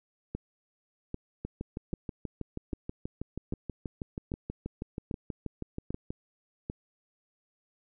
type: two click trains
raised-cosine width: 3 ms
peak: -22 / -21 dBFS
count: 30 / 9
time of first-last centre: 1.45-6.105 / 0.35-6.699 s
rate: 6.23 / 1.26 Hz
effects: none